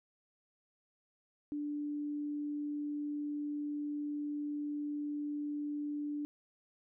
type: tone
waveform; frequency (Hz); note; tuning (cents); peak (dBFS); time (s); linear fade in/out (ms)
sine; 293.7; D4; 0; -35; 1.52-6.25; 0
effects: none